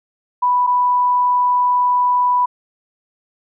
sine tone pair in turn, 987.8 / 987.8 Hz, B5 / B5, 0 / 0 cents, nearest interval unison, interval 0 cents, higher neither, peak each -12 dBFS, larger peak neither, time 0.42-0.67 / 0.67-2.46 s, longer second, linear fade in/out 10 ms, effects none

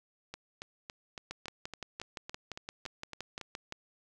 two click trains, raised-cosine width 0.2 ms, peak -22 / -24 dBFS, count 15 / 12, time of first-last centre 1.31-3.724 / 0.34-3.413 s, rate 5.8 / 3.58 Hz, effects none

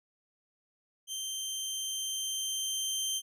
20% pulse tone with level ramp, 3136 Hz, G7, in tune, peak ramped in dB -30 to -25 dBFS, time 1.07-3.22 s, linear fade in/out 50 ms, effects none

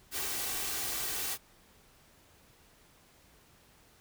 white noise with comb filter, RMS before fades -35 dBFS, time 0.11-1.38 s, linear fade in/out 50 ms, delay 2.6 ms, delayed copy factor +0.5, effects pink hiss -62 dBFS RMS until 4 s

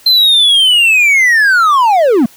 triangle linear sweep, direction down, 4135 to 206.3 Hz, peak -4 dBFS, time 0.06-2.26 s, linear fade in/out 5 ms, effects white hiss -42 dBFS RMS until 2.36 s

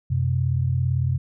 sine tone pair together, 91.64 / 129.6 Hz, F#2 / C3, -16 / -16 cents, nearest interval tritone, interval 600 cents, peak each -23 / -21 dBFS, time 0.1-1.18 s, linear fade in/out 10 ms, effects none

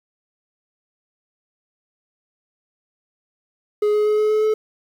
triangle tone with pitch steps, 418.9 / 421.6 / 424.3 / 427 / 429.7 / 432.4 Hz, G#4 / G#4 / G#4 / G#4 / A4 / A4, +15 / +26 / +37 / +48 / -41 / -30 cents, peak -13 dBFS, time 3.82-4.54 s, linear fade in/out 5 ms, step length 120 ms, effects 8-bit

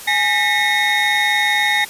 triangle tone cluster, 836 / 1817 / 1961 / 2168 / 3722 Hz, G#5 / A#6 / B6 / C#7 / A#7, +11 / -45 / -13 / -39 / -3 cents, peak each -19 dBFS, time 0.07-1.85 s, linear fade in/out 10 ms, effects white hiss -34 dBFS RMS until 1.89 s + resampled to 32000 Hz

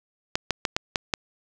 clicks, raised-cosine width 0.2 ms, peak -5 dBFS, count 6, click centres 0.355 / 0.507 / 0.652 / 0.765 / 0.958 / 1.138 s, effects none

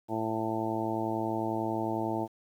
harmonic tone, 111.1 Hz, A2, 17 cents sharp, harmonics 1 / 2 / 3 / 4 / 5 / 6 / 7 / 8, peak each -39 / -37 / -33 / -41 / -41 / -37 / -39 / -36 dBFS, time 0.08-2.28 s, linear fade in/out 50 ms, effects 10-bit

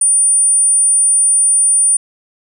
sine tone, 9340 Hz, D9, 11 cents flat, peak -8 dBFS, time 0.01-1.97 s, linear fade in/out 5 ms, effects none

